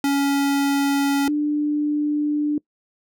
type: tone pair in turn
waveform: square / sine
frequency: 280 / 296.6 Hz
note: C#4 / D4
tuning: +18 / +17 cents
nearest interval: minor second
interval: 99 cents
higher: second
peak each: -18 dBFS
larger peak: neither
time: 0.04-1.28 / 1.28-2.58 s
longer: second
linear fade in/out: 2 ms
effects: noise-tail reverb RT60 0.1 s tail -24 dB re dry